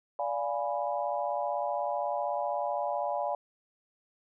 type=chord; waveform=sine; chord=D diminished seventh; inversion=none; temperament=equal with one note detuned; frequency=582.6 / 698.5 / 830.6 / 987.8 Hz; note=D5 / F5 / Ab5 / Cb6; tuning=-14 / 0 / 0 / 0 cents; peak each=-33 / -34 / -34 / -37 dBFS; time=0.19-3.35 s; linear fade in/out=2 ms; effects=none